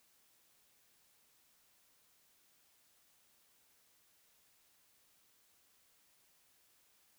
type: silence
effects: white hiss -71 dBFS RMS until 7.18 s